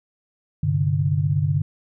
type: chord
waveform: sine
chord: G suspended fourth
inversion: none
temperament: equal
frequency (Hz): 98 / 130.81 / 146.83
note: G2 / C3 / D3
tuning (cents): 0 / 0 / 0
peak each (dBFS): -23 / -25 / -20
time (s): 0.63-1.62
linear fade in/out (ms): 5
effects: none